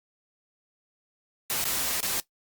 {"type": "noise with dropouts", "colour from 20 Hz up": "white", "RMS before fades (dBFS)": -28, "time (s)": [1.5, 2.2], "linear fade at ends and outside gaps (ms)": 0, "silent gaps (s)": [[1.641, 1.653], [2.004, 2.029]], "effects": ["noise-tail reverb RT60 0.1 s tail -17 dB re dry", "Opus 48 kbps"]}